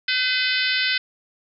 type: harmonic tone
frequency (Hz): 508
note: B4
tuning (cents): +49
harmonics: 3 / 4 / 5 / 6 / 7 / 8 / 9 / 10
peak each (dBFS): -25 / -26 / -27 / -28 / -28 / -29 / -30 / -30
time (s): 0.08-0.98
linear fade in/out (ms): 5
effects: none